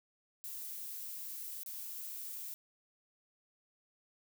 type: noise with dropouts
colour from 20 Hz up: violet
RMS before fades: -44 dBFS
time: 0.44-2.54 s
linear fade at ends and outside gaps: 0 ms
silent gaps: 1.633-1.662 s
effects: none